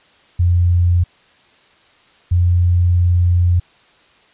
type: tone pair in turn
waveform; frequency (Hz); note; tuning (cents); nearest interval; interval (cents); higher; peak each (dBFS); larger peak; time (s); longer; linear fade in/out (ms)
sine; 87.7 / 88.1; F2 / F2; +8 / +16; unison; 8; second; -10; neither; 0.39-1.04 / 2.31-3.6; second; 10
effects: white hiss -51 dBFS RMS until 4.33 s + resampled to 8000 Hz

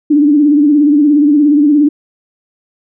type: tone with vibrato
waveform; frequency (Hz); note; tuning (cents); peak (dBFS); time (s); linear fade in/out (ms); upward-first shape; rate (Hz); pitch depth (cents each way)
sine; 293.7; D4; 0; -5; 0.1-1.89; 10; sine; 17; 73
effects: none

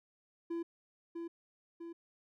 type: tone with echo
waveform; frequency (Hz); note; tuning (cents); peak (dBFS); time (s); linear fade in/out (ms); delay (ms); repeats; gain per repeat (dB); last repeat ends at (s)
triangle; 336.8; E4; +37; -33; 0.5-0.63; 10; 650; 2; -4; 1.93
effects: none

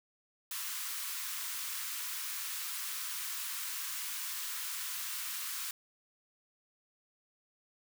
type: high-pass noise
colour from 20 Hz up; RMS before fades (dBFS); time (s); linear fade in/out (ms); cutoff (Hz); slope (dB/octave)
white; -39; 0.51-5.71; 2; 1000; 48
effects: none

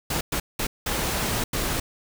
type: noise bursts at uneven times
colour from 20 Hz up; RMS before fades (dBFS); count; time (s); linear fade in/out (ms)
pink; -26; 5; 0.1-0.21 / 0.32-0.4 / 0.59-0.67 / 0.86-1.44 / 1.53-1.8; 5
effects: none

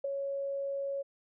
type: tone with ADSR envelope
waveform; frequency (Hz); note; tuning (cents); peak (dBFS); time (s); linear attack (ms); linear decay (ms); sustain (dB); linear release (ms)
sine; 554.4; C#5; 0; -27; 0.04-1.03; 7; 9; -5; 21
effects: none

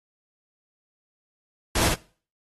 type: noise with echo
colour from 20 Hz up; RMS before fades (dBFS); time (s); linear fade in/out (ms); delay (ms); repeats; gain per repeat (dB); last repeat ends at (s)
pink; -23; 1.75-1.88; 5; 64; 1; -2; 1.944
effects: noise-tail reverb RT60 0.4 s tail -20 dB re dry + AAC 32 kbps

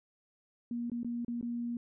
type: tone with dropouts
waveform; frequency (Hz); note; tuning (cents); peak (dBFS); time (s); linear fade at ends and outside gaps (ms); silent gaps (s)
sine; 237.6; A#3; +33; -33; 0.71-1.77; 2; 0.899-0.917 / 1.032-1.046 / 1.248-1.281 / 1.412-1.427
effects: none

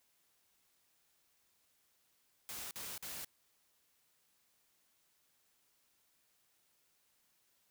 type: noise bursts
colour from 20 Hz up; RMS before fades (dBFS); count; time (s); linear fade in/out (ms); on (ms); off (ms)
white; -45; 3; 2.49-3.246; 0; 220; 48
effects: white hiss -75 dBFS RMS until 7.7 s

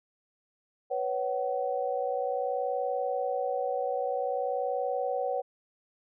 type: chord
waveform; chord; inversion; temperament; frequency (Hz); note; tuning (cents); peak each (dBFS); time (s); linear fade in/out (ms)
sine; B suspended second; none; equal with one note detuned; 493.9 / 554.4 / 755.1; B4 / C#5 / F#5; 0 / 0 / +35; -32; 0.9-5.42; 20
effects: none

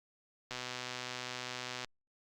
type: click train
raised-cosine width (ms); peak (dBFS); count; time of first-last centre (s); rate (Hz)
0.2; -22; 168; 0.51-1.846; 125
effects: Opus 48 kbps

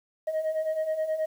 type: beating tone pair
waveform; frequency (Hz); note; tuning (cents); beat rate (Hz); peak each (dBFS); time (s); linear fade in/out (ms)
sine; 622.3 / 631.7; D#5 / D#5; 0 / +26; 9.4; -30 / -25; 0.27-1.26; 10
effects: tanh soft clip ceiling -23 dBFS + 9-bit

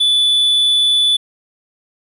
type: tone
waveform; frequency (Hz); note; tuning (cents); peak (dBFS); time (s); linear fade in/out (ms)
triangle; 3472; A7; -24; -9; 0-1.17; 10
effects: resampled to 32000 Hz + 8-bit

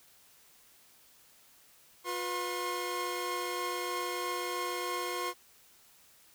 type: tone cluster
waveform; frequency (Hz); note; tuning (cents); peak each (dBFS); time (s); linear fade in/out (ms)
sawtooth; 356.3 / 492.4 / 1072; F4 / B4 / C6; +35 / -5 / +42; -34 / -36 / -32; 2.04-5.34; 50
effects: white hiss -61 dBFS RMS until 6.34 s

